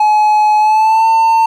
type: tone with pitch glide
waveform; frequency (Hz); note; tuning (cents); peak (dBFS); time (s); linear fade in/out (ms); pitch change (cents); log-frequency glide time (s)
triangle; 849 to 899.5; G#5 to A5; +38 to +38; -5; 0-1.46; 5; +100; 0.58-1.08
effects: none